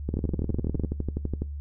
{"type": "two click trains", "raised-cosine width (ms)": 3, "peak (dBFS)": [-16, -15], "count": [16, 16], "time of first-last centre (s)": [[0.17, 1.42], [0.09, 0.848]], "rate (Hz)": [12, 19.8], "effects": ["noise-tail reverb RT60 0.2 s tail -20 dB re dry", "added 72 Hz sine -32 dBFS peak until 1.6 s"]}